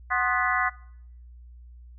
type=harmonic tone with a mistuned harmonic; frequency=246.9 Hz; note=B3; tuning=in tune; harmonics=3 / 4 / 5 / 6 / 7 / 8; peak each=-29 / -29 / -29 / -29 / -29 / -29 dBFS; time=0.1-0.7 s; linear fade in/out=20 ms; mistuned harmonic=4; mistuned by=+120 cents; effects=noise-tail reverb RT60 0.7 s tail -22 dB re dry + added 60 Hz sine -44 dBFS peak until 1.98 s